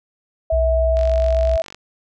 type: tone with pitch glide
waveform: sine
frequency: 649 to 653.1 Hz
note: E5 to E5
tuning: -27 to -16 cents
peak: -16 dBFS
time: 0.5-1.62 s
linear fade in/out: 5 ms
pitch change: +11 cents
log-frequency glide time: 0.83-1.47 s
type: tone with vibrato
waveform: sine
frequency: 62.5 Hz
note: B1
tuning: 21 cents sharp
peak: -17 dBFS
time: 0.52-1.57 s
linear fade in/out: 10 ms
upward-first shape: triangle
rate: 7.8 Hz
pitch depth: 12 cents each way
type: click train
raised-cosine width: 0.2 ms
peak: -18 dBFS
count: 38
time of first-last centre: 0.97-1.746 s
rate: 47.7 Hz
effects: none